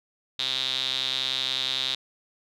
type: tone with band-pass filter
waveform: sawtooth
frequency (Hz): 130.81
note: C3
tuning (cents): 0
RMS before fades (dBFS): -28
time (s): 0.39-1.95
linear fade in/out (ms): 5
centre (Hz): 3700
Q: 8.9
effects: none